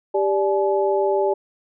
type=tone cluster; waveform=sine; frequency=394.3 / 587 / 853 Hz; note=G4 / D5 / G#5; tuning=+10 / -1 / +46 cents; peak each=-19 / -22 / -24 dBFS; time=0.14-1.34 s; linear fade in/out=10 ms; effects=none